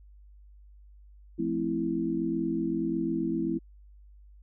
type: chord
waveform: sine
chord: F major seventh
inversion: none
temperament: equal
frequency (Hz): 174.61 / 220 / 261.6 / 329.6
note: F3 / A3 / C4 / E4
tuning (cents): 0 / 0 / 0 / 0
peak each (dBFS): -35 / -34 / -33 / -29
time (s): 1.38-3.59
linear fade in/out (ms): 20
effects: added 50 Hz sine -50 dBFS peak until 4.42 s